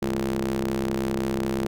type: ring-modulated tone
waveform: sawtooth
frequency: 65.41 Hz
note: C2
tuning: in tune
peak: -17 dBFS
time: 0.02-1.67 s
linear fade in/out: 5 ms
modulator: 277 Hz
effects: none